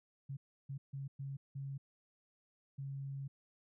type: tone bursts at uneven times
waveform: sine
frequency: 137.5 Hz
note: C#3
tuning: 14 cents flat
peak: -40 dBFS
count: 6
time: 0.29-0.37 / 0.69-0.78 / 0.93-1.08 / 1.19-1.37 / 1.55-1.78 / 2.78-3.28 s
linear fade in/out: 10 ms
effects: none